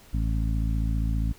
harmonic tone, 55 Hz, A1, in tune, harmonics 1 / 2 / 3 / 4 / 5, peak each -24 / -30 / -34 / -36 / -38 dBFS, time 0.13-1.33 s, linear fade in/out 10 ms, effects pink hiss -53 dBFS RMS until 1.38 s

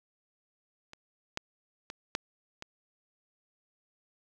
clicks, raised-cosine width 0.2 ms, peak -29 / -15 / -22 / -12 / -23 dBFS, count 5, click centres 0.934 / 1.374 / 1.901 / 2.151 / 2.624 s, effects none

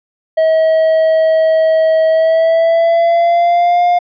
triangle tone with pitch glide, 640 to 706 Hz, D#5 to F5, +49 to +19 cents, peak -6 dBFS, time 0.37-3.99 s, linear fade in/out 10 ms, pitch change +170 cents, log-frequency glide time 2.08-3.83 s, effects resampled to 11025 Hz

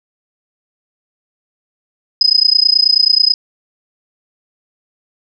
sine tone with amplitude modulation, 5030 Hz, D#8, 18 cents sharp, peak -4 dBFS, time 2.21-3.34 s, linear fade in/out 2 ms, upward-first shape sine, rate 29.3 Hz, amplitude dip 100%, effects none

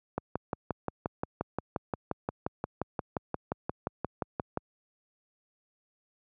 click train, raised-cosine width 1 ms, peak -16 dBFS, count 26, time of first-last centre 0.18-4.574 s, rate 5.69 Hz, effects high-pass 80 Hz 12 dB/octave

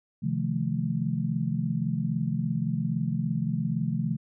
sine chord, F dominant seventh, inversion second, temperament just, 130.96 / 157.15 / 174.61 / 218.3 Hz, C3 / Eb3 / F3 / A3, +2 / +18 / 0 / -13 cents, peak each -31 / -30 / -31 / -31 dBFS, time 0.22-4.17 s, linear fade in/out 20 ms, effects none

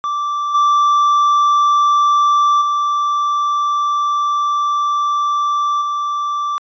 triangle tone with level steps, 1170 Hz, D6, 7 cents flat, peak -15 / -8 / -12 / -15 dBFS, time 0.04-6.58 s, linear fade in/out 0 ms, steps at 0.54 / 2.61 / 5.81 s, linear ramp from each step 10 ms, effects resampled to 16000 Hz

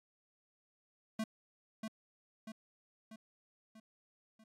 square tone with echo, 220 Hz, A3, in tune, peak -35 dBFS, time 1.19-1.24 s, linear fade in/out 5 ms, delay 640 ms, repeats 5, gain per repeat -5 dB, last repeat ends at 4.44 s, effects low-pass 12000 Hz 12 dB/octave + AAC 48 kbps

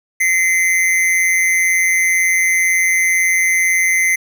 square tone with amplitude modulation, 2060 Hz, C7, 28 cents flat, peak -10 dBFS, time 0.2-4.16 s, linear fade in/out 10 ms, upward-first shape sine, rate 178 Hz, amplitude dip 60%, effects none

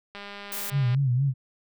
click train, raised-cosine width 0.3 ms, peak -24 dBFS, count 162, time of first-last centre 0.15-0.947 s, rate 202 Hz
blue noise, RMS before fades -33 dBFS, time 0.52-0.7 s, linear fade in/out 2 ms
sine tone with vibrato, 130.81 Hz, C3, in tune, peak -20 dBFS, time 0.71-1.34 s, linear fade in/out 50 ms, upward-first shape sine, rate 4.2 Hz, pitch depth 130 cents each way
effects none

